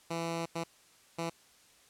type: tone bursts at uneven times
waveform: 10% pulse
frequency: 166.8 Hz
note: E3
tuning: 21 cents sharp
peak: -25 dBFS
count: 3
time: 0.1-0.46 / 0.55-0.64 / 1.18-1.3 s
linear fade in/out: 10 ms
effects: white hiss -62 dBFS RMS until 1.89 s + low-pass 10000 Hz 12 dB/octave